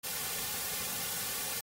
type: noise with comb filter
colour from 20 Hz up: white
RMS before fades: -36 dBFS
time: 0.03-1.61 s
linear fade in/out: 20 ms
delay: 3.1 ms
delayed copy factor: -0.7
effects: AAC 48 kbps